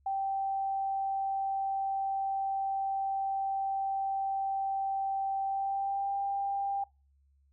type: tone with pitch glide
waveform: sine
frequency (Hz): 780 to 793.6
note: G5 to G5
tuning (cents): -9 to +21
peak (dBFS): -29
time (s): 0.06-6.84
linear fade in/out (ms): 5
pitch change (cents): +30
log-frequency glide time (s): 5.45-6.15
effects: noise-tail reverb RT60 0.3 s tail -25 dB re dry + added 69 Hz sine -64 dBFS peak until 7.52 s